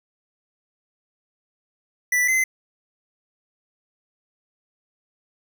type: tone pair in turn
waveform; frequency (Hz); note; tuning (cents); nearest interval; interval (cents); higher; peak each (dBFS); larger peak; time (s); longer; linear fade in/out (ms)
square; 1975.5 / 2054; B6 / C7; 0 / -33; minor second; 67; second; -18; neither; 2.12-2.28 / 2.28-2.44; neither; 5
effects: none